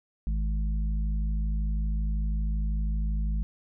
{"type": "harmonic tone", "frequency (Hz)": 52.7, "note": "G#1", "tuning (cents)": 26, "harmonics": [1, 3, 4], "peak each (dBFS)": [-25, -37, -40], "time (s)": [0.27, 3.43], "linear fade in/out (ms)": 0, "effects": []}